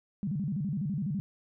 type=tone with vibrato; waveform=sine; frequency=171.5 Hz; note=F3; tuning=31 cents flat; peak=-29 dBFS; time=0.23-1.2 s; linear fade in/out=0 ms; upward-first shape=square; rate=12 Hz; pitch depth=280 cents each way; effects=none